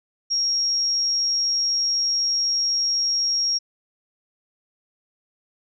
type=tone; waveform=sine; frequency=5588 Hz; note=F8; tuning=in tune; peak=-19 dBFS; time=0.3-3.59 s; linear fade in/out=20 ms; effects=none